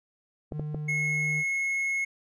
triangle tone with pitch glide, 151 to 152.84 Hz, D3 to D#3, +48 to -31 cents, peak -29 dBFS, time 0.51-1.44 s, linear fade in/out 50 ms, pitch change +21 cents, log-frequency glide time 0.82-1.29 s
clicks, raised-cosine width 2 ms, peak -20 dBFS, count 3, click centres 0.522 / 0.596 / 0.746 s
triangle tone, 2174 Hz, C#7, 34 cents flat, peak -24 dBFS, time 0.88-2.05 s, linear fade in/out 10 ms
effects resampled to 32000 Hz

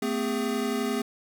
square tone cluster, 224.1 / 255.5 / 406.9 Hz, A3 / C4 / G#4, +32 / -41 / -35 cents, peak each -31 dBFS, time 0.02-1.02 s, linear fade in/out 5 ms, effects none

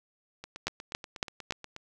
two click trains, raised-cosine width 0.2 ms, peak -24 / -11 dBFS, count 12 / 4, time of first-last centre 0.44-1.764 / 0.67-1.508 s, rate 8.31 / 3.58 Hz, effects none

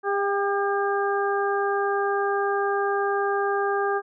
harmonic tone with a mistuned harmonic, 401.5 Hz, G4, 41 cents sharp, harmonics 1 / 2 / 3 / 4, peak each -24 / -27 / -29 / -30 dBFS, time 0.03-4.02 s, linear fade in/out 50 ms, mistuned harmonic 2, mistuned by -16 cents, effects none

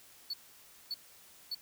triangle tone bursts, 4435 Hz, C#8, in tune, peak -33 dBFS, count 3, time 0.3-1.548 s, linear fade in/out 5 ms, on 36 ms, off 570 ms, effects white hiss -58 dBFS RMS until 1.61 s

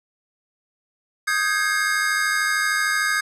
square chord, Ab major seventh, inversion second, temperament equal with one note detuned, 1244.5 / 1568 / 1661.2 / 2142 Hz, Eb6 / G6 / Ab6 / C7, 0 / 0 / 0 / +40 cents, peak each -27 / -25 / -24 / -28 dBFS, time 1.27-3.21 s, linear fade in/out 10 ms, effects low-pass 12000 Hz 12 dB/octave

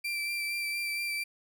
35% pulse tone with vibrato, 2349 Hz, D7, in tune, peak -29 dBFS, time 0.04-1.24 s, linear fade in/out 10 ms, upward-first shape sine, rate 4.3 Hz, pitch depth 18 cents each way, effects none

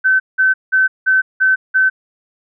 sine tone bursts, 1530 Hz, G6, 42 cents flat, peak -9 dBFS, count 6, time 0.04-1.9 s, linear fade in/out 20 ms, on 160 ms, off 180 ms, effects none

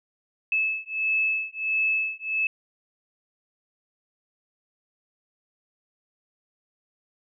sine beating tone pair, 2605 / 2606.5 Hz, E7 / E7, -21 / -20 cents, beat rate 1.5 Hz, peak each -26 dBFS, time 0.52-2.47 s, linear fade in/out 2 ms, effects none

